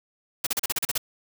white noise bursts, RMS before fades -25 dBFS, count 9, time 0.44-0.979 s, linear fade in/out 5 ms, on 27 ms, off 37 ms, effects none

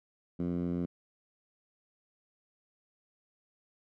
10% pulse tone with band-pass filter, 87.31 Hz, F2, in tune, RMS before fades -33 dBFS, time 0.39-0.86 s, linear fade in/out 10 ms, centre 210 Hz, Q 1.9, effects none

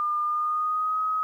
sine tone with pitch glide, 1205 to 1266.4 Hz, D6 to D#6, +44 to +30 cents, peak -23 dBFS, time 0-1.23 s, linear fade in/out 0 ms, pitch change +86 cents, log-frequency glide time 0.25-1 s, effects 10-bit

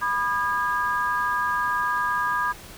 sine tone cluster, 986 / 1215 / 1634 Hz, B5 / D#6 / G#6, -3 / -42 / -29 cents, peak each -26 dBFS, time 0.01-2.53 s, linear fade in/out 20 ms, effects pink hiss -43 dBFS RMS until 2.77 s

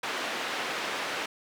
white band-pass noise, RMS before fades -33 dBFS, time 0.03-1.26 s, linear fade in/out 5 ms, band 280 to 2600 Hz, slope 12 dB/octave, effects none

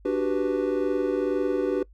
triangle chord, G major seventh, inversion second, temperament equal, 293.7 / 370 / 392 / 493.9 Hz, D4 / F#4 / G4 / B4, 0 / 0 / 0 / 0 cents, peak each -26 dBFS, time 0.05-1.83 s, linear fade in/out 5 ms, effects noise-tail reverb RT60 0.1 s tail -22 dB re dry + added 50 Hz sine -49 dBFS peak until 1.93 s

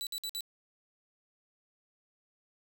sawtooth tone bursts, 3951 Hz, B7, in tune, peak -32 dBFS, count 4, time 0.01-0.407 s, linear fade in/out 0 ms, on 58 ms, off 55 ms, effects none

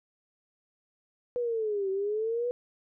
sine linear two-way sweep, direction down then up, 493.9 to 380 to 493.9 Hz, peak -27 dBFS, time 1.36-2.51 s, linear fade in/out 0 ms, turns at 1.9 s, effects none

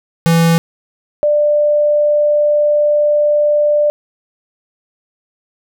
square / sine tone pair in turn, 166.3 / 592.6 Hz, E3 / D5, +16 / +15 cents, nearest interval octave + minor seventh, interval 2199 cents, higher second, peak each -9 dBFS, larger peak neither, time 0.26-0.58 / 1.23-3.9 s, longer second, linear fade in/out 0 ms, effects none

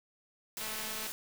white noise, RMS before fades -40 dBFS, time 0.57-1.12 s, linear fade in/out 0 ms
click train, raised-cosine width 0.2 ms, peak -25 dBFS, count 100, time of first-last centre 0.61-1.066 s, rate 217 Hz
effects none

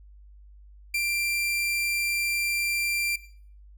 40% pulse tone, 2366 Hz, D7, 12 cents sharp, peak -23 dBFS, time 0.94-3.16 s, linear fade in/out 5 ms, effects noise-tail reverb RT60 0.5 s tail -17 dB re dry + added 50 Hz sine -47 dBFS peak until 3.77 s

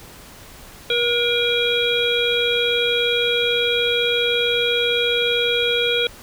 harmonic tone with a mistuned harmonic, 477.7 Hz, A#4, 42 cents sharp, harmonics 1 / 3 / 5 / 7 / 8, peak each -21 / -27 / -24 / -21 / -27 dBFS, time 0.9-6.07 s, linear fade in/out 2 ms, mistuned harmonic 7, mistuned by -19 cents, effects pink hiss -42 dBFS RMS until 6.22 s

